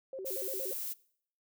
sine tone with vibrato, 450.4 Hz, A4, 40 cents sharp, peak -38 dBFS, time 0.13-0.73 s, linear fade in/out 2 ms, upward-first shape square, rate 8.6 Hz, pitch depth 290 cents each way
violet noise, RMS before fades -38 dBFS, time 0.25-0.94 s, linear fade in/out 20 ms
effects noise-tail reverb RT60 0.6 s tail -22 dB re dry

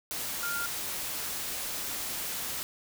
sine tone in noise, 1400 Hz, F6, 4 cents sharp, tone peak -32 dBFS, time 0.43-0.66 s, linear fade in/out 0 ms, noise white, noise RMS -35 dBFS, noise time 0.11-2.63 s, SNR 0 dB, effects none

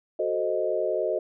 sine chord, F# diminished seventh, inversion none, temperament equal, 370 / 440 / 523.3 / 622.3 Hz, F#4 / A4 / C5 / Eb5, 0 / 0 / 0 / 0 cents, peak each -30 / -30 / -30 / -27 dBFS, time 0.19-1.19 s, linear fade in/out 5 ms, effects none

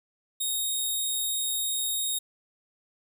10% pulse tone, 3729 Hz, A#7, in tune, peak -19 dBFS, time 0.4-2.19 s, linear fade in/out 10 ms, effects none

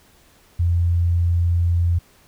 sine tone, 86.1 Hz, F2, 24 cents flat, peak -15 dBFS, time 0.59-1.99 s, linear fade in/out 10 ms, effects pink hiss -54 dBFS RMS until 2.27 s

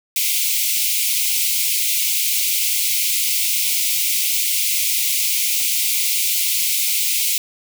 white high-pass noise, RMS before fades -19 dBFS, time 0.16-7.38 s, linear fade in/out 2 ms, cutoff 2100 Hz, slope 96 dB/octave, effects none

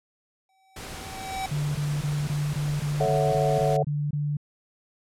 square tone with exponential growth, 766 Hz, G5, 40 cents flat, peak -27 dBFS, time 0.49-1.46 s, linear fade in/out 2 ms, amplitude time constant 210 ms
pink noise, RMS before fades -38 dBFS, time 0.76-3.77 s, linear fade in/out 5 ms
sine tone bursts, 146.83 Hz, D3, in tune, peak -24 dBFS, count 11, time 1.51-4.37 s, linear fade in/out 5 ms, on 240 ms, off 22 ms
sine chord, F# minor seventh, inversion first, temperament equal, 440 / 554.4 / 659.3 / 740 Hz, A4 / C#5 / E5 / F#5, 0 / 0 / 0 / 0 cents, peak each -27 dBFS, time 3-3.83 s, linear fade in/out 5 ms
effects low-pass 11000 Hz 12 dB/octave

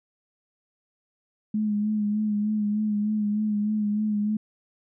sine tone with vibrato, 210.7 Hz, G#3, 25 cents sharp, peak -22 dBFS, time 1.54-4.37 s, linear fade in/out 5 ms, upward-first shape sine, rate 3.3 Hz, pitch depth 34 cents each way, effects none

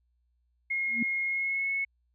sine tone with pitch glide, 2151 to 2196 Hz, C7 to C#7, +47 to -17 cents, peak -27 dBFS, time 0.7-1.85 s, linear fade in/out 10 ms, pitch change +36 cents, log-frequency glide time 1.26-1.71 s
sine tone with exponential growth, 233.1 Hz, A#3, in tune, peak -24 dBFS, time 0.87-1.03 s, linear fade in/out 5 ms, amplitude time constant 34 ms
effects added 60 Hz sine -69 dBFS peak until 2.14 s

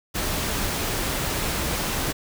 pink noise, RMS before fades -26 dBFS, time 0.14-2.13 s, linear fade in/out 20 ms, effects none

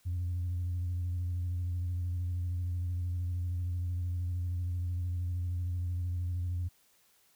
sine tone with vibrato, 88.4 Hz, F2, 22 cents sharp, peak -29 dBFS, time 0.05-6.69 s, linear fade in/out 20 ms, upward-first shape square, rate 13 Hz, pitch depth 28 cents each way, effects tanh soft clip ceiling -28 dBFS + white hiss -67 dBFS RMS until 7.35 s

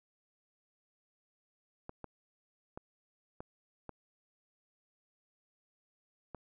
clicks, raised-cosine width 1 ms, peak -29 dBFS, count 6, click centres 1.894 / 2.043 / 2.775 / 3.405 / 3.893 / 6.347 s, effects none

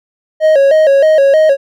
triangle tone with vibrato, 587.3 Hz, D5, in tune, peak -3 dBFS, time 0.4-1.57 s, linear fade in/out 50 ms, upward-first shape square, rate 3.2 Hz, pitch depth 110 cents each way, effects none

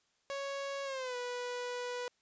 sawtooth tone with pitch glide, 554.4 to 491.1 Hz, C#5 to B4, 0 to -10 cents, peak -33 dBFS, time 0.3-2.08 s, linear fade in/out 0 ms, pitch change -210 cents, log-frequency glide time 0.84-1.16 s, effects white hiss -75 dBFS RMS until 2.21 s + resampled to 16000 Hz

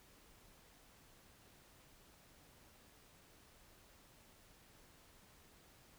silence, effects pink hiss -65 dBFS RMS until 5.98 s

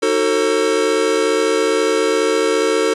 square chord, D# diminished seventh, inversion none, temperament just, 311.1 / 373.4 / 448 / 537.6 Hz, D#4 / F#4 / A4 / C5, 0 / +16 / +31 / +47 cents, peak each -23 / -22 / -17 / -23 dBFS, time 0.02-2.94 s, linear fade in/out 10 ms, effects resampled to 22050 Hz

